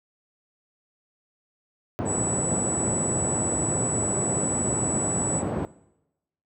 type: band-pass noise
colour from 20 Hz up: pink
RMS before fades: -28 dBFS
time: 1.99-5.65 s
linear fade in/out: 0 ms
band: 100 to 700 Hz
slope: 12 dB/octave
type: tone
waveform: sine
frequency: 7902 Hz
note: B8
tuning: in tune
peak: -26 dBFS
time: 2.05-5.43 s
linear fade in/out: 50 ms
effects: noise-tail reverb RT60 0.9 s tail -20 dB re dry + high-pass 60 Hz 12 dB/octave